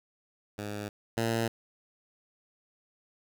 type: tone pair in turn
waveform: 10% pulse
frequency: 103.7 / 114.49 Hz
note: G#2 / A#2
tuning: -2 / -31 cents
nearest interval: major second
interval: 171 cents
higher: second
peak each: -27 / -19 dBFS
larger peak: second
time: 0.58-0.89 / 1.17-1.48 s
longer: neither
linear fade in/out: 5 ms
effects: none

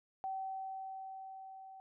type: tone with level ramp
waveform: sine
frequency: 767 Hz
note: G5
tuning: 38 cents flat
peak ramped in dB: -36 to -50 dBFS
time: 0.24-1.8 s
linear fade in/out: 0 ms
effects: none

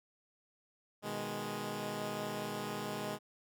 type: chord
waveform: 10% pulse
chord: G# minor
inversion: first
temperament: equal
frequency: 123.47 / 155.56 / 207.7 Hz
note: B2 / D#3 / G#3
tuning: 0 / 0 / 0 cents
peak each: -36 / -36 / -31 dBFS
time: 1.02-3.19 s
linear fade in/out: 50 ms
effects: none

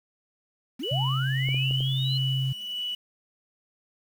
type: linear sweep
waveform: sine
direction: up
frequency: 213.2 to 4186 Hz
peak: -31 dBFS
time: 0.79-2.18 s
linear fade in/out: 10 ms
type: tone with tremolo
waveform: sine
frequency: 2954 Hz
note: F#7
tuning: 3 cents flat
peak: -28 dBFS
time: 0.83-2.95 s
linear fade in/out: 5 ms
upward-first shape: sine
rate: 1.6 Hz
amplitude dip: 55%
type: tone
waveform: sine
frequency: 132.5 Hz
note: C3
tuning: 22 cents sharp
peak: -24 dBFS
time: 0.91-2.53 s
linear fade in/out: 10 ms
type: clicks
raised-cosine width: 2 ms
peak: -26 dBFS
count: 4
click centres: 1.488 / 1.545 / 1.71 / 1.806 s
effects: 8-bit

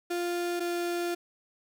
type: tone pair in turn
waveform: 35% pulse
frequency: 349.2 / 347.6 Hz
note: F4 / F4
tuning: 0 / -8 cents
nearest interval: unison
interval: 8 cents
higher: first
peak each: -27 dBFS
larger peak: neither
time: 0.1-0.6 / 0.6-1.15 s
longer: second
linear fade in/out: 10 ms
effects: none

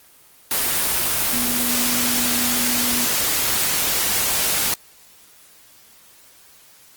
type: tone in noise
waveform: sine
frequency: 243.4 Hz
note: B3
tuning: 25 cents flat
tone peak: -26 dBFS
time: 1.33-3.05 s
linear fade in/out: 2 ms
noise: white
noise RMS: -20 dBFS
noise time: 0.51-4.74 s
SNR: -9 dB
effects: white hiss -50 dBFS RMS until 6.96 s + Opus 24 kbps

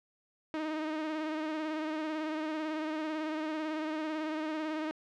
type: tone with vibrato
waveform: sawtooth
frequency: 311.1 Hz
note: D#4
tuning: in tune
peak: -29 dBFS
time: 0.54-4.91 s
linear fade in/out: 0 ms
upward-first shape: sine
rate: 18 Hz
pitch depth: 38 cents each way
effects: low-pass 3000 Hz 12 dB/octave

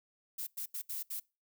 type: noise bursts at uneven times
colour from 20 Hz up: violet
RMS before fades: -39 dBFS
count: 5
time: 0.38-0.47 / 0.57-0.66 / 0.74-0.82 / 0.89-1.03 / 1.1-1.2 s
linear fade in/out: 10 ms
effects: noise-tail reverb RT60 0.3 s tail -25 dB re dry

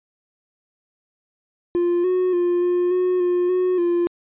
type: tone with pitch steps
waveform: triangle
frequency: 348.9 / 366.6 / 351.6 / 354.9 / 364.3 / 355.6 / 365.7 / 347 Hz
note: F4 / F#4 / F4 / F4 / F#4 / F4 / F#4 / F4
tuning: -2 / -16 / +12 / +28 / -27 / +31 / -20 / -11 cents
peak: -14 dBFS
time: 1.75-4.07 s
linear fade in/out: 0 ms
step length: 290 ms
effects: tanh soft clip ceiling -10 dBFS + resampled to 8000 Hz

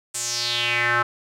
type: tone with band-pass filter sweep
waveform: square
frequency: 119.3 Hz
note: A#2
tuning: 41 cents sharp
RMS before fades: -23 dBFS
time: 0.14-1.03 s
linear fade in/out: 10 ms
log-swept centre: 8400 to 1300 Hz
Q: 3.9
effects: none

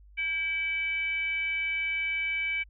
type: tone with frequency modulation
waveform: sine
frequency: 2300 Hz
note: D7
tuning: 37 cents flat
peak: -27 dBFS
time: 0.17-2.64 s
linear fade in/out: 20 ms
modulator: 694 Hz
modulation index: 0.44
effects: added 50 Hz sine -51 dBFS peak until 2.69 s

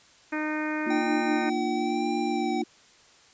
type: harmonic tone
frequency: 306.5 Hz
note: D#4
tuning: 26 cents flat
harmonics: 1 / 2 / 3 / 4 / 5 / 6 / 7 / 8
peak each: -29 / -37 / -37 / -40 / -36 / -37 / -41 / -40 dBFS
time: 0.32-1.5 s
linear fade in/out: 10 ms
type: chord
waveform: sine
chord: Bb major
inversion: none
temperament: equal with one note detuned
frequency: 233.1 / 301.2 / 349.2 Hz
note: Bb3 / D4 / F4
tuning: 0 / +44 / 0 cents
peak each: -30 dBFS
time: 0.86-2.64 s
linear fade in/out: 10 ms
type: tone with vibrato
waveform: square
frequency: 776 Hz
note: G5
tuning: 18 cents flat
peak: -31 dBFS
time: 0.9-2.62 s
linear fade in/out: 5 ms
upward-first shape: sine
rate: 1 Hz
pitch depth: 35 cents each way
effects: white hiss -56 dBFS RMS until 3.33 s + resampled to 16000 Hz

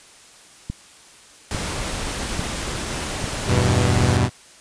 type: click train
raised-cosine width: 5 ms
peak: -14 dBFS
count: 4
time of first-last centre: 0.7-3.242 s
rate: 1.18 Hz
type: noise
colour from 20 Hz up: pink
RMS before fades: -27 dBFS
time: 1.51-4.17 s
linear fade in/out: 0 ms
type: chord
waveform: sawtooth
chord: E minor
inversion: none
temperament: equal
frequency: 82.41 / 98 / 123.47 Hz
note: E2 / G2 / B2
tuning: 0 / 0 / 0 cents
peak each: -19 / -16 / -15 dBFS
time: 3.46-4.3 s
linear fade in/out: 50 ms
effects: white hiss -47 dBFS RMS until 4.6 s + resampled to 22050 Hz

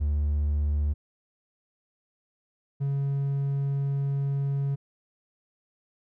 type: tone pair in turn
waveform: triangle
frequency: 73.7 / 139.13 Hz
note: D2 / C#3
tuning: +7 / +7 cents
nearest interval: major seventh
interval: 1100 cents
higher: second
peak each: -20 / -22 dBFS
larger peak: first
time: 0-0.94 / 2.8-4.76 s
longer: second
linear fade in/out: 20 ms
effects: tanh soft clip ceiling -16 dBFS

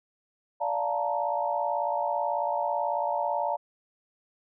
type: chord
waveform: sine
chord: Bb major seventh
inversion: first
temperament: just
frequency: 582.7 / 699.2 / 874.1 / 932.3 Hz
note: D5 / F5 / A5 / Bb5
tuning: -14 / +2 / -12 / 0 cents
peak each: -31 dBFS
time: 0.6-3.57 s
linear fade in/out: 20 ms
effects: none

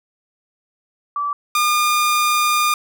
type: tone pair in turn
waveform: sine / sawtooth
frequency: 1157 / 1210.5 Hz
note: D6 / D#6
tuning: -26 / -48 cents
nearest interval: minor second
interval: 78 cents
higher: second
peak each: -19 / -11 dBFS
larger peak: second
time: 1.16-1.33 / 1.55-2.74 s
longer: second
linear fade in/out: 2 ms
effects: none

